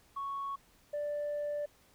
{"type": "tone pair in turn", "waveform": "sine", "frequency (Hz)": [1108.7, 587.3], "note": ["C#6", "D5"], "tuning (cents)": [0, 0], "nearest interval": "major seventh", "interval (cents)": 1100, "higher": "first", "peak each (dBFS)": [-34, -31], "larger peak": "second", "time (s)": [[0.16, 0.56], [0.93, 1.66]], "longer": "second", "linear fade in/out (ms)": 10, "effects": ["tanh soft clip ceiling -31 dBFS", "pink hiss -65 dBFS RMS until 1.94 s"]}